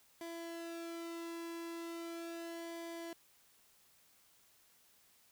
sawtooth tone with flanger, 335.3 Hz, E4, 30 cents sharp, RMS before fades -45 dBFS, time 0.21-3.13 s, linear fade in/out 2 ms, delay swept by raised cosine 0.74 to 1.36 ms, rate 0.38 Hz, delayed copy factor -0.6, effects white hiss -68 dBFS RMS until 5.31 s

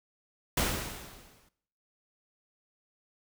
pink noise with exponential decay, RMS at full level -26 dBFS, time 0.57-1.49 s, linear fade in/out 5 ms, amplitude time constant 200 ms, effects noise-tail reverb RT60 0.7 s tail -19 dB re dry

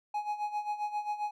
triangle tone with tremolo, 836 Hz, G#5, 11 cents sharp, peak -27 dBFS, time 0.14-1.31 s, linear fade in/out 5 ms, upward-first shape sine, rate 7.5 Hz, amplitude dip 75%, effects none

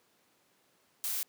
blue noise, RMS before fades -34 dBFS, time 1.04-1.23 s, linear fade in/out 0 ms, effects pink hiss -69 dBFS RMS until 1.28 s + high-pass 200 Hz 12 dB/octave

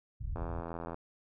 white low-pass noise, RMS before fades -38 dBFS, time 0.2-0.61 s, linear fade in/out 10 ms, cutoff 100 Hz, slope 24 dB/octave
click train, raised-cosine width 1 ms, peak -26 dBFS, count 50, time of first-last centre 0.36-0.944 s, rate 83.9 Hz
effects none

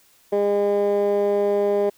15% pulse tone with band-pass filter, 203.2 Hz, G#3, 38 cents flat, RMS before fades -20 dBFS, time 0.32-1.9 s, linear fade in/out 10 ms, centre 480 Hz, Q 3.6, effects white hiss -57 dBFS RMS until 1.97 s

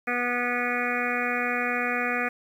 harmonic tone, 244.3 Hz, B3, 19 cents flat, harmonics 1 / 2 / 3 / 5 / 6 / 7 / 8 / 9 / 10, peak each -33 / -33 / -33 / -33 / -33 / -33 / -33 / -33 / -33 dBFS, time 0.07-2.29 s, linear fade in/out 10 ms, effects 9-bit

